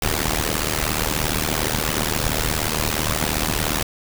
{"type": "noise with amplitude modulation", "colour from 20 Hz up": "pink", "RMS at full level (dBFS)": -18, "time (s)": [0.02, 3.83], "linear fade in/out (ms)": 5, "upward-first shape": "sine", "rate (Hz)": 77.1, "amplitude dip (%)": 95, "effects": []}